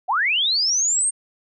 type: linear sweep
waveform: sine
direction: up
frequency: 661 to 8740 Hz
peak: -17 dBFS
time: 0.08-1.11 s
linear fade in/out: 20 ms
effects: none